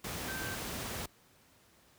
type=tone in noise; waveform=sine; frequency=1557 Hz; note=G6; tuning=12 cents flat; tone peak=-40 dBFS; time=0.28-0.55 s; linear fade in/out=5 ms; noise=pink; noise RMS=-39 dBFS; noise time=0.04-1.06 s; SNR=-4 dB; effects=pink hiss -64 dBFS RMS until 1.98 s + high-pass 60 Hz 12 dB/octave